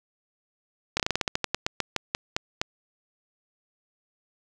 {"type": "slowing click train", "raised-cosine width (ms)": 0.2, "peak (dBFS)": -7, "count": 17, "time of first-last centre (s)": [0.97, 2.615], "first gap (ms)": 27, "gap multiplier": 1.16, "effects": []}